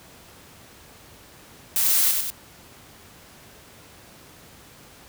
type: noise with echo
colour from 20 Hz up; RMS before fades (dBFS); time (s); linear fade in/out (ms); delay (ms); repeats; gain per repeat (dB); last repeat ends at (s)
blue; -21; 1.76-2.11; 0; 96; 2; -4; 2.302
effects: pink hiss -48 dBFS RMS until 5.08 s + high-pass 60 Hz 12 dB/octave